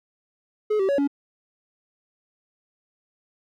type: tone with pitch steps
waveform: triangle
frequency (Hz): 425.4 / 385.2 / 560 / 282.3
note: G#4 / G4 / C#5 / C#4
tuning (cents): +42 / -30 / +18 / +32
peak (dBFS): -17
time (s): 0.7-1.076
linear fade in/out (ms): 10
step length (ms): 94
effects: none